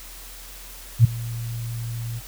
sine tone with ADSR envelope, 116.54 Hz, A#2, in tune, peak -6 dBFS, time 0.99-2.21 s, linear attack 55 ms, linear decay 9 ms, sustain -21 dB, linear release 36 ms, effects added 42 Hz sine -42 dBFS peak until 2.27 s + white hiss -42 dBFS RMS until 2.27 s

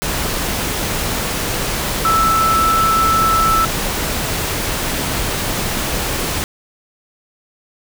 sine tone in noise, 1318.5 Hz, E6, in tune, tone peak -12 dBFS, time 2.05-3.65 s, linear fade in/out 0 ms, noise pink, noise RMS -20 dBFS, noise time 0.02-6.44 s, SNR +5 dB, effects none

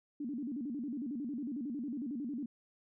sine tone with vibrato, 261.6 Hz, C4, in tune, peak -36 dBFS, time 0.2-2.46 s, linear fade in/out 5 ms, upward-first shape square, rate 11 Hz, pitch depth 190 cents each way, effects none

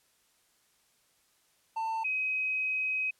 triangle / sine tone pair in turn, 894 / 2529 Hz, A5 / D#7, +27 / +28 cents, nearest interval octave + tritone, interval 1801 cents, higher second, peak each -28 dBFS, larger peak neither, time 1.76-2.04 / 2.04-3.11 s, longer second, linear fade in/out 10 ms, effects white hiss -69 dBFS RMS until 3.19 s + low-pass 12000 Hz 12 dB/octave

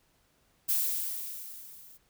violet noise with level ramp, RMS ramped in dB -26 to -54 dBFS, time 0.68-1.98 s, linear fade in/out 20 ms, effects pink hiss -69 dBFS RMS until 2.09 s

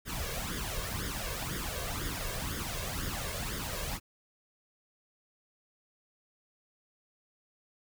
pink noise with flanger, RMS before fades -36 dBFS, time 0.05-4 s, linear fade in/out 50 ms, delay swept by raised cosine 0.58 to 1.88 ms, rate 2 Hz, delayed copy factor +0.7, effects none

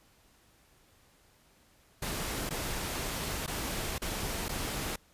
pink noise with dropouts, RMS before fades -35 dBFS, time 2.02-4.96 s, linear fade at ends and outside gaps 5 ms, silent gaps 2.493-2.506 / 3.464-3.476 / 3.982-4.018 / 4.484-4.491 s, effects pink hiss -64 dBFS RMS until 5.13 s + resampled to 32000 Hz

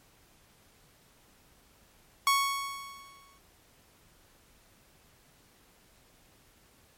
sawtooth tone with exponential decay, 1108.7 Hz, C#6, in tune, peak -17 dBFS, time 2.27-3.38 s, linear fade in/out 1 ms, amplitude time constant 240 ms, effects pink hiss -62 dBFS RMS until 6.97 s + MP3 64 kbps

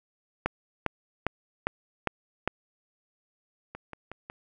two click trains, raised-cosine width 0.5 ms, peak -10 / -24 dBFS, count 6 / 4, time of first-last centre 0.46-2.476 / 3.75-4.299 s, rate 2.48 / 5.46 Hz, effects none

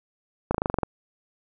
slowing click train, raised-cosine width 1 ms, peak -9 dBFS, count 9, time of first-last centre 0.51-0.832 s, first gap 35 ms, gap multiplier 1.04, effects none

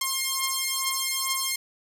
5% pulse beating tone pair, 1064 / 1066.3 Hz, C6 / C6, +29 / +32 cents, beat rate 2.3 Hz, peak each -16 dBFS, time 0.01-1.56 s, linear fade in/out 5 ms, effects none

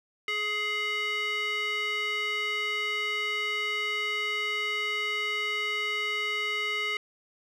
square tone with band-pass filter, 420 Hz, G#4, 19 cents sharp, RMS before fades -30 dBFS, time 0.28-6.97 s, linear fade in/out 2 ms, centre 2400 Hz, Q 4.5, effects none

